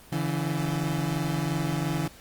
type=tone pair together; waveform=30% pulse; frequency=143.1 / 165.96 Hz; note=D3 / E3; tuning=-45 / +12 cents; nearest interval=minor third; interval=257 cents; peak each=-26 / -26 dBFS; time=0.12-2.08 s; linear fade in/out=5 ms; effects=pink hiss -50 dBFS RMS until 2.2 s + Opus 24 kbps